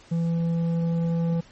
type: tone with low-pass filter sweep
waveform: square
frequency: 167.4 Hz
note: E3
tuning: 27 cents sharp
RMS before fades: -24 dBFS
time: 0.11-1.41 s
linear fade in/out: 10 ms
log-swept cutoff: 340 to 530 Hz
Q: 0.81
effects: pink hiss -52 dBFS RMS until 1.51 s + MP3 32 kbps

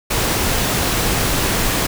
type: noise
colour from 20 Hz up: pink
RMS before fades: -18 dBFS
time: 0.1-1.87 s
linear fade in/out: 10 ms
effects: none

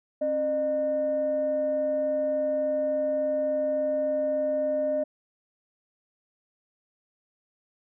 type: tone pair together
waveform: sine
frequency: 270.1 / 606.4 Hz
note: C#4 / D#5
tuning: -45 / -45 cents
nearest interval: octave + major second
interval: 1400 cents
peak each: -32 / -23 dBFS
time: 0.21-5.04 s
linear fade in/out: 10 ms
effects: tanh soft clip ceiling -18 dBFS

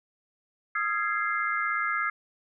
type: chord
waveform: sine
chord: F minor seventh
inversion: third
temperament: equal with one note detuned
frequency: 1244.5 / 1361.1 / 1661.2 / 2093 Hz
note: Eb6 / F6 / Ab6 / C7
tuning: 0 / -45 / 0 / 0 cents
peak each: -31 dBFS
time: 0.75-2.1 s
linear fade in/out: 5 ms
effects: none

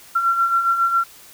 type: beating tone pair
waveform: sine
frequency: 1358 / 1365.3 Hz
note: F6 / F6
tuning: -49 / -40 cents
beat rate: 7.3 Hz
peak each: -24 / -16 dBFS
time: 0.15-1.04 s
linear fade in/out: 10 ms
effects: white hiss -45 dBFS RMS until 1.33 s

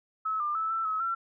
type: tone with pitch steps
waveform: sine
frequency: 1294 / 1197 / 1310 / 1332 / 1284 / 1353 Hz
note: E6 / D6 / E6 / E6 / E6 / E6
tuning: -32 / +33 / -11 / +18 / -46 / +45 cents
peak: -27 dBFS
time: 0.25-1.15 s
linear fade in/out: 10 ms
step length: 150 ms
effects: none

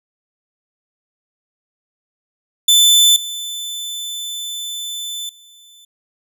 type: tone with level steps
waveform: sawtooth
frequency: 3520 Hz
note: A7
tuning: in tune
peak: -5 / -21 / -40 dBFS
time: 2.68-5.85 s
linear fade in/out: 5 ms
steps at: 3.16 / 5.29 s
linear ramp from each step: 2 ms
effects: none

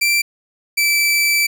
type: tone pair in turn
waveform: sawtooth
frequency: 2349 / 2322 Hz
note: D7 / D7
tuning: 0 / -20 cents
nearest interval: unison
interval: 20 cents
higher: first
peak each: -10 dBFS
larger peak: neither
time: 0.01-0.22 / 0.77-1.47 s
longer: second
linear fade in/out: 10 ms
effects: none

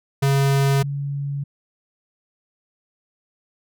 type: tone pair in turn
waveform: square / sine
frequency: 138 / 141.14 Hz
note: C#3 / C#3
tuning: -7 / +32 cents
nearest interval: unison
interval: 39 cents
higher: second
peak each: -16 / -23 dBFS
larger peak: first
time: 0.22-0.83 / 0.83-1.44 s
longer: neither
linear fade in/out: 10 ms
effects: none

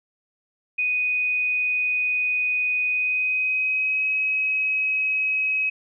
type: tone with pitch glide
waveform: sine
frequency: 2489 to 2547 Hz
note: D#7 to D#7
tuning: 0 to +40 cents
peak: -20 dBFS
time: 0.78-5.7 s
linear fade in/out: 10 ms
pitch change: +40 cents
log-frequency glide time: 2.87-4.07 s
effects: none

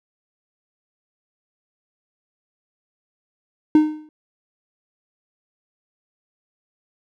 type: tone with exponential decay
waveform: triangle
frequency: 306.8 Hz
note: D#4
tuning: 24 cents flat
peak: -5 dBFS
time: 3.75-4.09 s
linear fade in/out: 2 ms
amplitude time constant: 73 ms
effects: none

